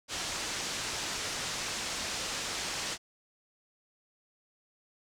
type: low-pass noise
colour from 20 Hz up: white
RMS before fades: -36 dBFS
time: 0.08-2.98 s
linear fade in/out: 50 ms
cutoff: 7200 Hz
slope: 24 dB/octave
effects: none